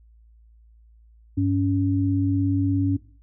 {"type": "tone pair together", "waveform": "sine", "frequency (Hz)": [98.99, 280], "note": ["G2", "C#4"], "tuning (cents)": [17, 18], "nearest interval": "octave + tritone", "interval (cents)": 1801, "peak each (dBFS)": [-22, -21], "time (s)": [1.37, 2.97], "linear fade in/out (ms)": 10, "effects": ["noise-tail reverb RT60 0.4 s tail -17 dB re dry", "added 56 Hz sine -50 dBFS peak until 3.22 s"]}